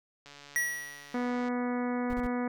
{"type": "click train", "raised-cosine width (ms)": 0.2, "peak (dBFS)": -32, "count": 176, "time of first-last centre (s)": [0.26, 1.484], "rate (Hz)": 143}
{"type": "tone with exponential decay", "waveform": "square", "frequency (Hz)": 1925, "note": "B6", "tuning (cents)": -45, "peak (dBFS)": -25, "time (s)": [0.56, 1.3], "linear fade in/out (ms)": 0, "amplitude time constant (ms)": 160}
{"type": "harmonic tone", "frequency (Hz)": 245.6, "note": "B3", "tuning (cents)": -9, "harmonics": [1, 2, 3, 4, 5, 6, 7, 8, 9], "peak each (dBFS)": [-30, -36, -40, -42, -44, -46, -47, -48, -49], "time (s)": [1.14, 2.48], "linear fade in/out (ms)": 5}
{"type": "noise bursts", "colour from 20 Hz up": "brown", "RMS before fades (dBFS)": -37, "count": 3, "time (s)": [2.1, 2.268], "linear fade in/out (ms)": 0, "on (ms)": 34, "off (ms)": 33}
{"effects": []}